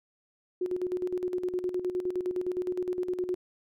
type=tone with tremolo; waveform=sine; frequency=362.7 Hz; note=F#4; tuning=34 cents flat; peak=-26 dBFS; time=0.61-3.35 s; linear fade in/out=5 ms; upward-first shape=square; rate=9.7 Hz; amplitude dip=65%; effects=none